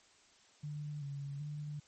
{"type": "tone with vibrato", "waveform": "sine", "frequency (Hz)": 144.6, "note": "D3", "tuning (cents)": -27, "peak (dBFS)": -39, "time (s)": [0.63, 1.8], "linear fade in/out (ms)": 10, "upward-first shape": "square", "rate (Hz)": 1.3, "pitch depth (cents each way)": 45, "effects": ["white hiss -65 dBFS RMS until 1.87 s", "MP3 32 kbps"]}